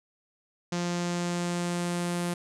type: tone with low-pass filter sweep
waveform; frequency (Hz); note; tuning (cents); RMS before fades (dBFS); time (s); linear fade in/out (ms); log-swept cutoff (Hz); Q
sawtooth; 174.61; F3; 0; -30; 0.72-2.34; 5; 6400 to 10000; 2.1
effects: none